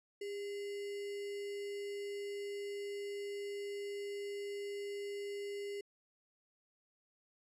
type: tone with sample-and-hold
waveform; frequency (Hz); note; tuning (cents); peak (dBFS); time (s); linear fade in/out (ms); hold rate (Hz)
sine; 403.8; G#4; -49; -39; 0.21-5.81; 5; 2450
effects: low-pass 9000 Hz 12 dB/octave